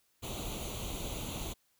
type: noise with comb filter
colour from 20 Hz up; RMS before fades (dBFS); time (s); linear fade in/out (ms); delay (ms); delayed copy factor
pink; -39; 0.22-1.54; 20; 0.29; +0.8
effects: white hiss -73 dBFS RMS until 1.79 s